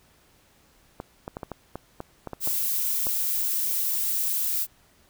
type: clicks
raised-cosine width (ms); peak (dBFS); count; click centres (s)
1; -19; 11; 1.001 / 1.279 / 1.369 / 1.432 / 1.517 / 1.756 / 2.004 / 2.273 / 2.333 / 2.474 / 3.069
type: noise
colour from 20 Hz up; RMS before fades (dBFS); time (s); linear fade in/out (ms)
violet; -26; 2.4-4.67; 50
effects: pink hiss -60 dBFS RMS until 5.09 s